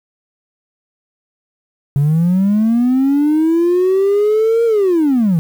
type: linear two-way sweep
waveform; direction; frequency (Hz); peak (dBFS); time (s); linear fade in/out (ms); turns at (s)
triangle; up then down; 137 to 468.1 to 154.2; -7; 1.96-5.39; 0; 4.65
effects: tanh soft clip ceiling -6 dBFS + 7-bit